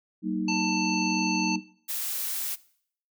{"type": "chord", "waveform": "sine", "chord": "D# minor", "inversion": "first", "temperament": "equal with one note detuned", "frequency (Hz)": [189.87, 233.1, 311.1], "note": ["F#3", "A#3", "D#4"], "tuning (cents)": [45, 0, 0], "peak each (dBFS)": [-30, -32, -30], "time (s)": [0.22, 1.61], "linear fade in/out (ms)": 50}
{"type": "harmonic tone", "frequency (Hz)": 888, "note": "A5", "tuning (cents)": 16, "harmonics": [1, 3, 5, 7], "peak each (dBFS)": [-32, -29, -33, -36], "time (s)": [0.48, 1.56], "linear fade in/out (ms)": 5}
{"type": "noise", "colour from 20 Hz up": "blue", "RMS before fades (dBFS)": -31, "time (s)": [1.88, 2.56], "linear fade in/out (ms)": 20}
{"effects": ["noise-tail reverb RT60 0.6 s tail -20 dB re dry"]}